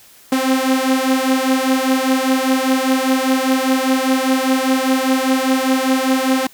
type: beating tone pair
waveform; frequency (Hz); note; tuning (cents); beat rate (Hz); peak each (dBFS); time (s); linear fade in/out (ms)
sawtooth; 259.8 / 264.8; C4 / C4; -12 / +21; 5; -13; 0.32-6.47; 5
effects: white hiss -46 dBFS RMS until 6.53 s